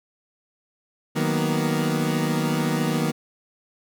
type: chord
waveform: 30% pulse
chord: B major seventh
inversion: first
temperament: equal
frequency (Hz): 155.56 / 185 / 233.1 / 246.9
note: D#3 / F#3 / A#3 / B3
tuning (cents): 0 / 0 / 0 / 0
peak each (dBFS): -22 / -26 / -24 / -26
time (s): 1.15-3.12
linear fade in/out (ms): 20
effects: none